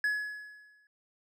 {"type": "tone with exponential decay", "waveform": "triangle", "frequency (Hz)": 1692, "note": "G#6", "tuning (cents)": 32, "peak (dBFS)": -23, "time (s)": [0.04, 0.87], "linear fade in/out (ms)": 2, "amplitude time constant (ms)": 180, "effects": []}